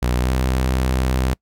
sawtooth tone with pitch glide, 61.5 to 64.19 Hz, B1 to C2, -7 to -32 cents, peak -13 dBFS, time 0.02-1.34 s, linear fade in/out 10 ms, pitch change +75 cents, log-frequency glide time 0.19-0.3 s, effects noise-tail reverb RT60 0.1 s tail -25 dB re dry

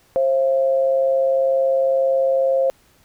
sine tone pair together, 533 / 675 Hz, C5 / E5, +32 / +41 cents, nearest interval major third, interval 409 cents, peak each -15 / -24 dBFS, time 0.16-2.7 s, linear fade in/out 0 ms, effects pink hiss -56 dBFS RMS until 3.04 s

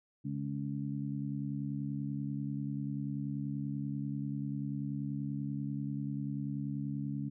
harmonic tone, 70.3 Hz, C#2, 25 cents sharp, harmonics 2 / 3 / 4, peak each -37 / -39 / -40 dBFS, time 0.24-7.3 s, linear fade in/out 20 ms, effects none

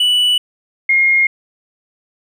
triangle / sine tone pair in turn, 2960 / 2139 Hz, F#7 / C7, 0 / +38 cents, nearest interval tritone, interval 562 cents, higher first, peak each -9 dBFS, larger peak neither, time 0-0.38 / 0.89-1.27 s, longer neither, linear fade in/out 5 ms, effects none

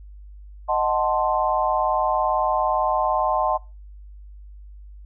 sine chord, D# diminished seventh, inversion none, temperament equal, 622.3 / 740 / 880 / 1046.5 Hz, D#5 / F#5 / A5 / C6, 0 / 0 / 0 / 0 cents, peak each -24 dBFS, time 0.68-3.58 s, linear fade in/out 20 ms, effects noise-tail reverb RT60 0.3 s tail -24 dB re dry + added 50 Hz sine -39 dBFS peak until 5.05 s

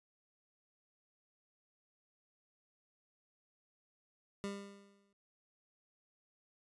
25% pulse tone with exponential decay, 200 Hz, G3, 35 cents sharp, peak -33 dBFS, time 4.44-5.13 s, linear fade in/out 0 ms, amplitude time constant 150 ms, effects resampled to 24000 Hz

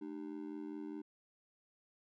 triangle tone with amplitude modulation, 301.8 Hz, D4, 47 cents sharp, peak -36 dBFS, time 0.01-1.02 s, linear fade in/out 10 ms, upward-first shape sine, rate 84.9 Hz, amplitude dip 95%, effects none

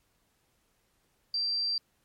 sine tone, 4705 Hz, D8, 2 cents sharp, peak -27 dBFS, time 1.34-1.78 s, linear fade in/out 2 ms, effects pink hiss -72 dBFS RMS until 2.04 s + MP3 64 kbps

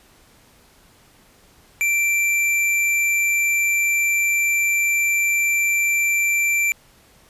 sine tone with tanh clipping, 2349 Hz, D7, in tune, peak -18 dBFS, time 1.81-6.72 s, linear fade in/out 0 ms, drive 18 dB, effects pink hiss -53 dBFS RMS until 7.29 s + resampled to 32000 Hz

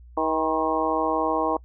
harmonic tone with a mistuned harmonic, 159.2 Hz, D#3, 40 cents sharp, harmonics 2 / 3 / 4 / 5 / 6 / 7, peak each -28 / -28 / -28 / -28 / -28 / -28 dBFS, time 0.17-1.57 s, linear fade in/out 5 ms, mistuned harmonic 7, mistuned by -56 cents, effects noise-tail reverb RT60 0.1 s tail -26 dB re dry + added 60 Hz sine -44 dBFS peak until 1.64 s

